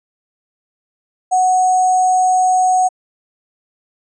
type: tone with sample-and-hold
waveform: sine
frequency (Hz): 740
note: F#5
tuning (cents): 0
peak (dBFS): -10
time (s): 1.31-2.89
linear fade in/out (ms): 20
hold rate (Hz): 7350
effects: resampled to 24000 Hz